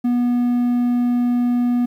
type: tone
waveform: triangle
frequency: 243.3 Hz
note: B3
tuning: 26 cents flat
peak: -13 dBFS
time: 0.04-1.86 s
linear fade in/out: 10 ms
effects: 9-bit

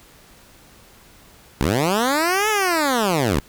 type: linear two-way sweep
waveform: 10% pulse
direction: up then down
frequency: 58.27 to 440 to 58.27 Hz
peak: -9 dBFS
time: 1.61-3.4 s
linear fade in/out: 0 ms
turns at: 2.49 s
effects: pink hiss -49 dBFS RMS until 3.48 s

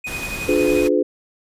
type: tone with tremolo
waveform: triangle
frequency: 2489 Hz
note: D#7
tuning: in tune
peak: -23 dBFS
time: 0.04-0.87 s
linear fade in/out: 5 ms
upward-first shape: sine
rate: 11 Hz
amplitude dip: 65%
type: noise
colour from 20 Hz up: pink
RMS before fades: -30 dBFS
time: 0.06-0.89 s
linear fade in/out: 20 ms
type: chord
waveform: sine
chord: D diminished seventh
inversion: none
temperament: just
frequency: 293.7 / 352.4 / 422.9 / 507.5 Hz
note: D4 / F4 / Ab4 / Cb5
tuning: 0 / +16 / +31 / +47 cents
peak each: -20 dBFS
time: 0.48-1.03 s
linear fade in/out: 10 ms
effects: resampled to 32000 Hz

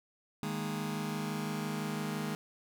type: chord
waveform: sawtooth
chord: D# suspended fourth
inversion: none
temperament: just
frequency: 155.56 / 207.4 / 233.3 Hz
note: D#3 / G#3 / A#3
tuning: 0 / -2 / +2 cents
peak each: -34 / -33 / -36 dBFS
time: 0.43-2.35 s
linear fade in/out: 0 ms
effects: none

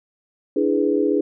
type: chord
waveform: sine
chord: E dominant seventh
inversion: third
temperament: equal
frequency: 293.7 / 329.6 / 415.3 / 493.9 Hz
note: D4 / E4 / G#4 / B4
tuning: 0 / 0 / 0 / 0 cents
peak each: -21 / -23 / -20 / -25 dBFS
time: 0.56-1.21 s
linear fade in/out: 5 ms
effects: none

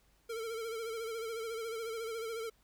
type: tone with vibrato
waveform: square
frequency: 452.4 Hz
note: A4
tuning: 48 cents sharp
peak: -38 dBFS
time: 0.29-2.5 s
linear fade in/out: 10 ms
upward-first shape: sine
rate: 14 Hz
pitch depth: 55 cents each way
effects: added 50 Hz sine -70 dBFS peak until 2.63 s + pink hiss -71 dBFS RMS until 2.63 s

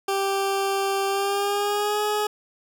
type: tone with pitch glide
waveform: 20% pulse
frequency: 392 to 420.1 Hz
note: G4 to G#4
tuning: 0 to +20 cents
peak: -17 dBFS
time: 0.08-2.27 s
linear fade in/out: 5 ms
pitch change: +120 cents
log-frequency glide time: 1.07-2.01 s
effects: none

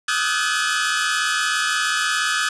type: tone cluster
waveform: sawtooth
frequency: 1218 / 1275 / 1463 / 1549 / 1708 Hz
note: D#6 / D#6 / F#6 / G6 / G#6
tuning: -37 / +42 / -20 / -21 / +48 cents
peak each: -26 / -22 / -22 / -22 / -20 dBFS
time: 0.08-2.49 s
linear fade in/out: 5 ms
effects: resampled to 22050 Hz + 7-bit

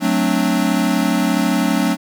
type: chord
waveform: square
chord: D dominant seventh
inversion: first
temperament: equal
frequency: 185 / 220 / 261.6 / 293.7 Hz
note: F#3 / A3 / C4 / D4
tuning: 0 / 0 / 0 / 0 cents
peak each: -21 dBFS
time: 0-1.97 s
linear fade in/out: 50 ms
effects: none

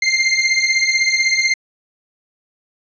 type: beating tone pair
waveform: sawtooth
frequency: 2093 / 2109 Hz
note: C7 / C7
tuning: 0 / +13 cents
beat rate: 16 Hz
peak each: -13 dBFS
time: 0.02-1.54 s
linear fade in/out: 5 ms
effects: resampled to 16000 Hz + 8-bit

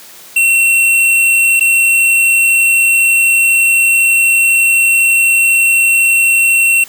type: tone with dropouts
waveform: square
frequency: 2718 Hz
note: F7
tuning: 48 cents flat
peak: -8 dBFS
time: 0.36-6.84 s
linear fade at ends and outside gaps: 5 ms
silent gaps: 1.597-1.607 s
effects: white hiss -36 dBFS RMS until 6.88 s + high-pass 150 Hz 12 dB/octave

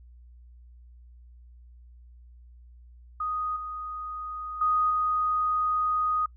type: tone with level steps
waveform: sine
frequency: 1244.5 Hz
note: D#6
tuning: in tune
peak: -27 / -33 / -21 / -23 dBFS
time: 3.2-6.26 s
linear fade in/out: 5 ms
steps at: 3.56 / 4.61 / 4.9 s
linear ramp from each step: 5 ms
effects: noise-tail reverb RT60 0.1 s tail -25 dB re dry + added 60 Hz sine -48 dBFS peak until 6.36 s

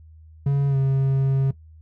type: tone with pitch glide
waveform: triangle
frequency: 140 to 135.23 Hz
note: C#3 to C#3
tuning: +18 to -43 cents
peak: -15 dBFS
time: 0.46-1.51 s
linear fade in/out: 5 ms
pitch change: -61 cents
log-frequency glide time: 0.68-0.77 s
effects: noise-tail reverb RT60 0.1 s tail -17 dB re dry + added 79 Hz sine -44 dBFS peak until 1.81 s

